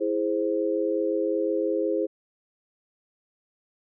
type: chord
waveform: sine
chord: E augmented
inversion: none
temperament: equal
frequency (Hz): 329.6 / 415.3 / 523.3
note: E4 / G#4 / B#4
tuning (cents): 0 / 0 / 0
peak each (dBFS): -27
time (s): 0-2.07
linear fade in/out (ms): 20
effects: none

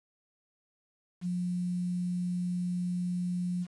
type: tone with quantisation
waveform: sine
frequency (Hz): 178.2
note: F3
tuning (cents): +35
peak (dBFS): -29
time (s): 1.21-3.67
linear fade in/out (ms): 50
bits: 9
effects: resampled to 24000 Hz

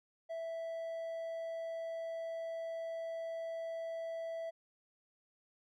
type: tone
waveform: triangle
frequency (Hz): 659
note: E5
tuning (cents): -1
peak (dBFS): -36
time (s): 0.29-4.51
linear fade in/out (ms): 20
effects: MP3 96 kbps

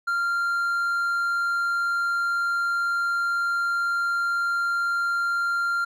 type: tone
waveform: triangle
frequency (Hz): 1389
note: F6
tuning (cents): -10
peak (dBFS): -20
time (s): 0.07-5.85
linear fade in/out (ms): 10
effects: none

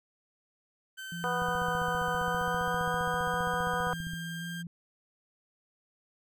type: tone with pitch glide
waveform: 30% pulse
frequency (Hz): 1540 to 1595.2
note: G6 to G6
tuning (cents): -31 to +30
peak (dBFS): -37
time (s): 0.97-4.63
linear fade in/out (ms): 20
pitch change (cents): +61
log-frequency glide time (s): 2.22-2.92
type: tone with vibrato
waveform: sine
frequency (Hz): 168.8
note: E3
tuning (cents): +41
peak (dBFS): -37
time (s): 1.12-4.67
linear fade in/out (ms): 2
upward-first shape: square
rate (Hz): 0.91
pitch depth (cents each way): 18
type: harmonic tone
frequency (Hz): 246.9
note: B3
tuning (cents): 0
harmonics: 2 / 3 / 4 / 5 / 6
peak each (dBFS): -35 / -35 / -35 / -35 / -35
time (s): 1.24-3.93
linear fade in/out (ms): 0
type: click train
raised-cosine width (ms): 5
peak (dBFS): -30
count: 42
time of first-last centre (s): 1.42-4.135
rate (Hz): 15.1
effects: none

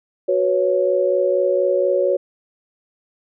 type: chord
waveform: sine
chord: F# suspended fourth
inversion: none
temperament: equal with one note detuned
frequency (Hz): 370 / 490.2 / 554.4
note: F#4 / B4 / C#5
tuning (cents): 0 / -13 / 0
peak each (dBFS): -20 / -22 / -17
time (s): 0.28-2.17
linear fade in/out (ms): 10
effects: none

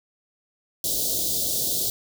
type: band-stop noise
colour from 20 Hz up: white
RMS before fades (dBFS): -25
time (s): 0.84-1.9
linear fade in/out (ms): 2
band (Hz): 660 to 3500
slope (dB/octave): 48
effects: none

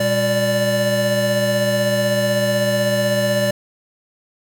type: tone cluster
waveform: square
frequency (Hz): 120 / 200 / 584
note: B2 / G3 / D5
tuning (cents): -49 / +35 / -10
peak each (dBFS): -25 / -24 / -18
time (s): 0-3.51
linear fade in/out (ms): 5
effects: none

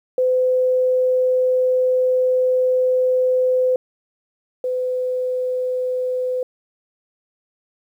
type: tone pair in turn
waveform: sine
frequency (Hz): 509 / 506.1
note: C5 / B4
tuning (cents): -48 / +42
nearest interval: unison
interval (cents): 10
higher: first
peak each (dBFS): -14 / -19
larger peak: first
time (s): 0.18-3.76 / 4.64-6.43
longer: first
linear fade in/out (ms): 2
effects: 9-bit

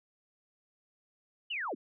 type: linear sweep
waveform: sine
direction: down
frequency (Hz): 3057 to 182.7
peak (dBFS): -33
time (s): 1.5-1.75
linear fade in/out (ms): 10
effects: none

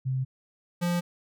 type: tone pair in turn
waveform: sine / square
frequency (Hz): 130.81 / 174.61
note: C3 / F3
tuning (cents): 0 / 0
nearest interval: perfect fourth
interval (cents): 500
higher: second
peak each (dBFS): -25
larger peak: neither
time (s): 0.05-0.25 / 0.81-1.01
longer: neither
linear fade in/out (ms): 20
effects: none

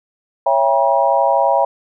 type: chord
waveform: sine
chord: C# diminished seventh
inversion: none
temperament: just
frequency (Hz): 554.4 / 665.2 / 798.3 / 957.9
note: C#5 / E5 / G5 / Bb5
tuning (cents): 0 / +16 / +31 / +47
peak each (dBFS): -17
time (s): 0.46-1.65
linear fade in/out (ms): 5
effects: none

